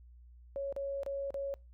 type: tone with dropouts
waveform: sine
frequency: 554.4 Hz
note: C#5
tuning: in tune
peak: -34 dBFS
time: 0.56-1.54 s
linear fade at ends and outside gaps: 0 ms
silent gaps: 0.725-0.764 / 1.033-1.063 / 1.305-1.343 s
effects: noise-tail reverb RT60 0.3 s tail -26 dB re dry + added 60 Hz sine -53 dBFS peak until 1.73 s